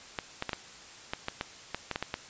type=clicks; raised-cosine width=0.3 ms; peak=-15 dBFS; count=12; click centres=0.188 / 0.424 / 0.493 / 0.532 / 1.135 / 1.284 / 1.411 / 1.746 / 1.913 / 1.959 / 2.026 / 2.141 s; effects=white hiss -49 dBFS RMS until 2.29 s + resampled to 16000 Hz